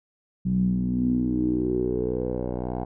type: tone with low-pass filter sweep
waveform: 10% pulse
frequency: 61.74 Hz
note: B1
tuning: in tune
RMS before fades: -25 dBFS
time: 0.45-2.85 s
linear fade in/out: 10 ms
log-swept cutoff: 170 to 710 Hz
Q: 7.1
effects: none